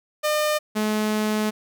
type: tone pair in turn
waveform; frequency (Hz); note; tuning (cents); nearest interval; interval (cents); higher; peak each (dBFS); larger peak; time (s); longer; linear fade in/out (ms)
sawtooth; 605 / 213.9; D#5 / A3; -49 / -49; octave + tritone; 1800; first; -16 / -17; first; 0.23-0.59 / 0.75-1.51; second; 20
effects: none